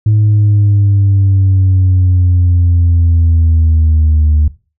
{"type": "exponential sweep", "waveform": "sine", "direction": "down", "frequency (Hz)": [107.4, 75.1], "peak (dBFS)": -4, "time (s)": [0.06, 4.48], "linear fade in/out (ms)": 5, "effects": ["noise-tail reverb RT60 0.3 s tail -18 dB re dry", "tanh soft clip ceiling -4 dBFS"]}